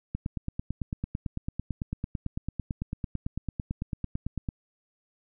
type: click train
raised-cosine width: 5 ms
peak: -18 dBFS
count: 40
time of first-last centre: 0.15-4.488 s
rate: 8.99 Hz
effects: none